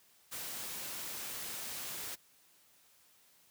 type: noise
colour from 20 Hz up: white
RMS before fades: -42 dBFS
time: 0.31-2.16 s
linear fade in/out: 20 ms
effects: white hiss -66 dBFS RMS until 3.5 s + high-pass 60 Hz 12 dB/octave